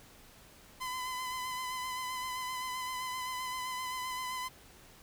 sawtooth tone with vibrato, 1015 Hz, B5, 47 cents sharp, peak -32 dBFS, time 0.8-4.49 s, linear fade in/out 20 ms, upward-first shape sine, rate 7.7 Hz, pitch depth 26 cents each way, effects pink hiss -57 dBFS RMS until 5.02 s

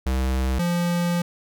square tone pair in turn, 65 / 173.73 Hz, C2 / F3, -11 / -9 cents, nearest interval octave + perfect fourth, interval 1702 cents, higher second, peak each -21 dBFS, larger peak neither, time 0.06-0.59 / 0.59-1.22 s, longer second, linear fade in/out 5 ms, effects none

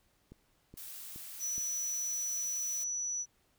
click train, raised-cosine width 3 ms, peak -37 dBFS, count 4, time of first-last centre 0.32-1.581 s, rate 2.38 Hz
blue noise, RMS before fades -46 dBFS, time 0.77-2.84 s, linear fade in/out 5 ms
sine tone, 5920 Hz, F#8, in tune, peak -33 dBFS, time 1.39-3.26 s, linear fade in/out 50 ms
effects pink hiss -72 dBFS RMS until 3.58 s

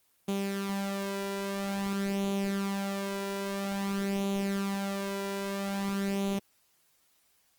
sawtooth tone with flanger, 197.4 Hz, G3, 12 cents sharp, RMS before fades -32 dBFS, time 0.28-6.39 s, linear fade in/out 5 ms, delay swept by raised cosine 0.29 to 2.09 ms, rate 0.5 Hz, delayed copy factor +0.6, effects white hiss -69 dBFS RMS until 7.58 s + Opus 24 kbps

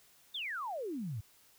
sine exponential sweep, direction down, 3729 to 95.6 Hz, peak -36 dBFS, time 0.34-1.21 s, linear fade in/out 10 ms, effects white hiss -64 dBFS RMS until 1.58 s

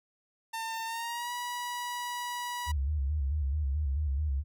sawtooth tone with pitch glide, 902 to 972.3 Hz, A5 to B5, +43 to -27 cents, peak -30 dBFS, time 0.53-2.72 s, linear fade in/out 10 ms, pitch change +130 cents, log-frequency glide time 0.85-1.32 s
sine tone with vibrato, 71.9 Hz, D2, 36 cents flat, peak -27 dBFS, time 2.66-4.44 s, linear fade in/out 50 ms, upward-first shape square, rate 4.6 Hz, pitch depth 99 cents each way
effects none

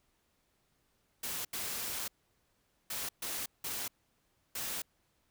white noise bursts at uneven times, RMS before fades -38 dBFS, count 6, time 1.23-1.45 / 1.53-2.08 / 2.9-3.09 / 3.22-3.46 / 3.64-3.88 / 4.55-4.82 s, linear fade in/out 5 ms, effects pink hiss -75 dBFS RMS until 5.3 s

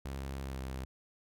sawtooth tone with pitch glide, 67.7 to 65.58 Hz, C#2 to C2, -40 to +5 cents, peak -34 dBFS, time 0.05-0.85 s, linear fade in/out 5 ms, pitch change -55 cents, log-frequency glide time 0.42-0.61 s, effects none

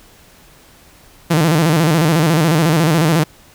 sawtooth tone with vibrato, 160 Hz, D#3, 49 cents sharp, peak -7 dBFS, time 1.3-3.24 s, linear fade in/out 10 ms, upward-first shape square, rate 14 Hz, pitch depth 100 cents each way, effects pink hiss -46 dBFS RMS until 3.54 s

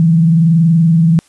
sine tone with frequency modulation, 164.8 Hz, E3, in tune, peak -6 dBFS, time 0-1.19 s, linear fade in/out 0 ms, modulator 21.1 Hz, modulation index 0.39, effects white hiss -50 dBFS RMS until 1.28 s + resampled to 24000 Hz

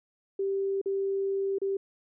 sine tone with dropouts, 391.4 Hz, G4, 3 cents flat, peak -26 dBFS, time 0.39-1.77 s, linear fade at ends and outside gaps 5 ms, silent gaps 0.815-0.858 / 1.585-1.616 s, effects none

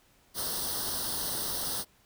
white noise with comb filter, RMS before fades -33 dBFS, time 0.34-1.85 s, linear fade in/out 50 ms, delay 0.21 ms, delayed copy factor +0.9, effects pink hiss -64 dBFS RMS until 2.05 s

